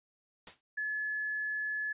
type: noise with exponential decay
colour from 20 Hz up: white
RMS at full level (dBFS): -40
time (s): 0.47-0.61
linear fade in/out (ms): 2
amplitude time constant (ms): 30
type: tone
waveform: sine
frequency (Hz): 1713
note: A6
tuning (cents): -47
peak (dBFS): -32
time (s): 0.77-1.93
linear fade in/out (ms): 10
effects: resampled to 8000 Hz